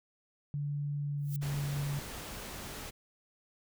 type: tone with pitch glide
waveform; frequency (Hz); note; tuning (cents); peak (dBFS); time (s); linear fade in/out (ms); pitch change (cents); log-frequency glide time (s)
sine; 144.7 to 142.79; D3 to D3; -25 to -48; -32; 0.54-1.99; 0; -23; 0.96-1.53
type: noise with exponential growth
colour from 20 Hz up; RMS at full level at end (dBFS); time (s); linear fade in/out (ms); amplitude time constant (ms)
violet; -40; 1.18-1.36; 0; 38
type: noise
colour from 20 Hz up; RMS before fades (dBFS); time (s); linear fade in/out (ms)
pink; -43; 1.41-2.91; 20
effects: none